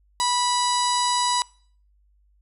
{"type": "harmonic tone with a mistuned harmonic", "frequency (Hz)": 981, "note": "B5", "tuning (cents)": -12, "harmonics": [1, 2, 3, 4, 5, 6, 7, 8, 9, 10], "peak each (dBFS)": [-22, -34, -36, -28, -30, -37, -37, -31, -43, -35], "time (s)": [0.2, 1.42], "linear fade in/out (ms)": 0, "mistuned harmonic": 7, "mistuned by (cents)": -25, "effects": ["noise-tail reverb RT60 0.5 s tail -23 dB re dry", "added 50 Hz sine -58 dBFS peak until 2.41 s"]}